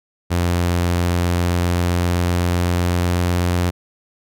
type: tone with pitch glide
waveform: sawtooth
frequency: 87.31 to 88.32 Hz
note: F2 to F2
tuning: 0 to +20 cents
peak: -12 dBFS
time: 0.3-3.71 s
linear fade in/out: 20 ms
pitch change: +20 cents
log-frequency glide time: 0.75-3.59 s
effects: none